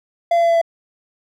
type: tone with pitch steps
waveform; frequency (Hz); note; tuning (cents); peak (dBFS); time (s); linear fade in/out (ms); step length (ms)
triangle; 684 / 680.1 / 676.1 / 672.2 / 668.4; F5 / F5 / E5 / E5 / E5; -36 / -46 / +44 / +34 / +24; -10; 0.31-0.615; 5; 61
effects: none